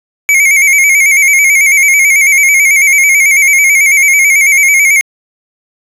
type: tone with vibrato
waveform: square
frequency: 2217 Hz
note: C#7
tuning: in tune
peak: -5 dBFS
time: 0.29-5.01 s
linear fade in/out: 0 ms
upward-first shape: square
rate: 9.1 Hz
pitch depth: 57 cents each way
effects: resampled to 32000 Hz